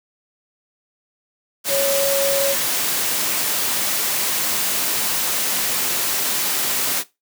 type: tone in noise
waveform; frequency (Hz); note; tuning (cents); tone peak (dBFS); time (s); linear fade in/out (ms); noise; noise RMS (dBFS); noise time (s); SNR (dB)
sine; 554.4; C#5; 0; -18; 1.68-2.56; 50; white; -21; 1.64-7.04; 0
effects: noise-tail reverb RT60 0.2 s tail -17 dB re dry + high-pass 150 Hz 12 dB/octave